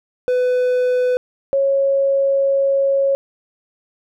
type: tone pair in turn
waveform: triangle / sine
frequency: 500 / 549.2 Hz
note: B4 / C#5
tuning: +21 / -16 cents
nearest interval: major second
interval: 163 cents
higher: second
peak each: -12 / -13 dBFS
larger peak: first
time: 0.28-1.17 / 1.53-3.15 s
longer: second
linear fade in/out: 0 ms
effects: none